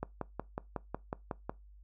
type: click train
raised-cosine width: 1 ms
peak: -21 dBFS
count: 9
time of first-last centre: 0.03-1.495 s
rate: 5.46 Hz
effects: noise-tail reverb RT60 0.2 s tail -21 dB re dry + added 50 Hz sine -53 dBFS peak until 1.83 s